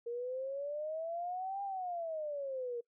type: exponential two-way sweep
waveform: sine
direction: up then down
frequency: 466.2 to 804 to 466.2 Hz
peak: -36 dBFS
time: 0.06-2.81 s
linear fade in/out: 10 ms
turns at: 1.63 s
effects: noise-tail reverb RT60 0.1 s tail -24 dB re dry